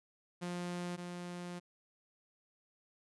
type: tone pair in turn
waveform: sawtooth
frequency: 176.4 / 176.4 Hz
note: F3 / F3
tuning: +18 / +18 cents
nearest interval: unison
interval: 0 cents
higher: neither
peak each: -34 / -38 dBFS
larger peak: first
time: 0.41-0.97 / 0.97-1.6 s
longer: second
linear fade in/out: 20 ms
effects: resampled to 24000 Hz